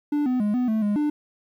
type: tone with pitch steps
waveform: triangle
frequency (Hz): 293.7 / 252.3 / 208 / 249.5 / 219.1 / 206.5 / 297.4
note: D4 / B3 / G#3 / B3 / A3 / G#3 / D4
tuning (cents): 0 / +37 / +3 / +18 / -7 / -10 / +22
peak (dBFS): -18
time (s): 0.12-1.1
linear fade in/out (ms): 5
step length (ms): 140
effects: 10-bit